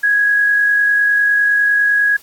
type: tone with amplitude modulation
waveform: sine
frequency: 1661.2 Hz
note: G#6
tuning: in tune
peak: -9 dBFS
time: 0.03-2.17 s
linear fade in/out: 10 ms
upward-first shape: sine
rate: 49.9 Hz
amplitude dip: 30%
effects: white hiss -45 dBFS RMS until 2.22 s + AAC 64 kbps